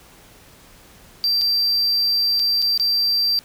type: tone with dropouts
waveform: triangle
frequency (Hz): 4700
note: D8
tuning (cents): +1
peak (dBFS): -15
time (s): 1.24-3.39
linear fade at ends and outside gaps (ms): 0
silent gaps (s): 1.413-1.417 / 2.394-2.398 / 2.619-2.624 / 2.776-2.798
effects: pink hiss -48 dBFS RMS until 3.44 s